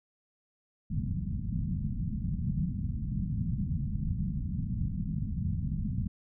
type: low-pass noise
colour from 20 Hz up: white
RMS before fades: -32 dBFS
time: 0.9-6.08 s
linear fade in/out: 10 ms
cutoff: 210 Hz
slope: 48 dB/octave
effects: none